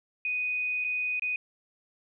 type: tone with dropouts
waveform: sine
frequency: 2489 Hz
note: D#7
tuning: in tune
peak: -27 dBFS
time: 0.25-1.36 s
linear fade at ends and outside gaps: 2 ms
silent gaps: 0.842-0.846 / 1.196-1.221 s
effects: none